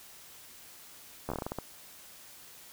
slowing click train, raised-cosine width 1 ms, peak -20 dBFS, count 10, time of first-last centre 1.29-1.587 s, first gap 12 ms, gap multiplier 1.24, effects white hiss -52 dBFS RMS until 2.72 s

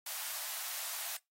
white high-pass noise, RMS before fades -40 dBFS, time 0.06-1.17 s, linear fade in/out 5 ms, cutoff 620 Hz, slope 48 dB/octave, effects noise-tail reverb RT60 0.2 s tail -24 dB re dry + AAC 48 kbps

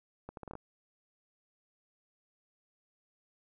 accelerating click train, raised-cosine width 1 ms, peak -29 dBFS, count 7, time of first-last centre 0.29-0.554 s, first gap 82 ms, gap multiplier 0.74, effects none

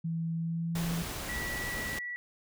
sine tone with pitch glide, 164.7 to 168.55 Hz, E3 to E3, -1 to +39 cents, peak -30 dBFS, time 0.04-1.03 s, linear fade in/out 10 ms, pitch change +40 cents, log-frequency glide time 0.34-0.92 s
pink noise, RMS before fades -38 dBFS, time 0.75-1.99 s, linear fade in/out 5 ms
sine tone, 1947 Hz, B6, 25 cents flat, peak -35 dBFS, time 1.29-2.16 s, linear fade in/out 0 ms
effects none

